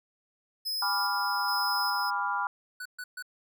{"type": "tone with tremolo", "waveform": "45% pulse", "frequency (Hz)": 5100, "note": "D#8", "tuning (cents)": 42, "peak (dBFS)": -30, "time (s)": [0.65, 2.11], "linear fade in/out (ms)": 20, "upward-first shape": "square", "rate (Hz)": 1.2, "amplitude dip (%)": 35}
{"type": "chord", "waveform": "sine", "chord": "G# diminished seventh", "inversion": "none", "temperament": "equal with one note detuned", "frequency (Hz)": [817.3, 987.8, 1174.7, 1396.9], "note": ["G#5", "B5", "D6", "F6"], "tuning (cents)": [-28, 0, 0, 0], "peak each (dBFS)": [-34, -31, -35, -32], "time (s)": [0.82, 2.47], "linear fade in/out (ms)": 2}
{"type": "tone bursts", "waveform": "square", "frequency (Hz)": 1486, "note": "F#6", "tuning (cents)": 7, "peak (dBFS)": -37, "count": 3, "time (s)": [2.8, 3.225], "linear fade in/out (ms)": 5, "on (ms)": 55, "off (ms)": 130}
{"effects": []}